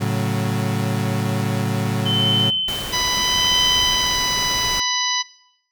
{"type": "chord", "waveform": "35% pulse", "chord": "F# minor", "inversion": "first", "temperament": "equal", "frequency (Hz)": [110, 138.59, 185], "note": ["A2", "C#3", "F#3"], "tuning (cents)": [0, 0, 0], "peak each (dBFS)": [-20, -23, -23], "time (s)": [0, 2.51], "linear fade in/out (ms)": 20}
{"type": "tone with tremolo", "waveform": "sine", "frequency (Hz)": 3063, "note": "G7", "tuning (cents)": -41, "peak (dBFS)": -16, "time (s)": [2.05, 4.18], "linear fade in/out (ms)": 20, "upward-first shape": "sine", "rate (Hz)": 0.78, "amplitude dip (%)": 90}
{"type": "noise", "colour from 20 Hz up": "pink", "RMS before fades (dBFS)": -29, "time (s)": [2.68, 4.8], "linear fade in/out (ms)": 2}
{"type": "harmonic tone", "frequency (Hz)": 993, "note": "B5", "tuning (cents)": 9, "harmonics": [1, 2, 3, 4, 5, 6], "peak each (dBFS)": [-26, -26, -26, -26, -26, -26], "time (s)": [2.92, 5.23], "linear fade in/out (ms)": 20}
{"effects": ["noise-tail reverb RT60 0.8 s tail -20 dB re dry"]}